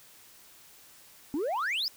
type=exponential sweep; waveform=sine; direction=up; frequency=265.5 to 5350 Hz; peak=-25 dBFS; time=1.34-1.88 s; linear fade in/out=0 ms; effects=tanh soft clip ceiling -27 dBFS + white hiss -55 dBFS RMS until 1.96 s